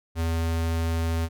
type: tone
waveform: square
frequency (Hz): 82.41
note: E2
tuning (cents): 0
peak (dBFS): -24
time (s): 0.15-1.29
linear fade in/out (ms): 50
effects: none